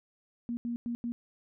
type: tone bursts at uneven times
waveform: sine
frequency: 236.9 Hz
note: A#3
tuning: 28 cents sharp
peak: -31 dBFS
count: 4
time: 0.49-0.57 / 0.65-0.76 / 0.86-0.95 / 1.04-1.12 s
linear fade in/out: 0 ms
effects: none